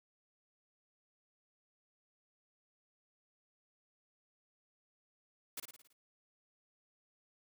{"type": "noise with echo", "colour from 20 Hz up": "white", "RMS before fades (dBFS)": -42, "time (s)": [5.57, 5.6], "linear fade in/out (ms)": 5, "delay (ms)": 55, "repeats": 6, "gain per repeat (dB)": -5, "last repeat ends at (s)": 5.93, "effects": []}